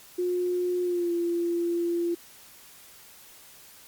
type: tone with pitch glide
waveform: sine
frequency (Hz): 358.1 to 343.3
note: F4 to F4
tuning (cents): +43 to -30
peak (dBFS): -24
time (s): 0.18-2.15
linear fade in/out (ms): 10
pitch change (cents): -73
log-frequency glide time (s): 0.83-1.12
effects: white hiss -51 dBFS RMS until 3.87 s + Opus 48 kbps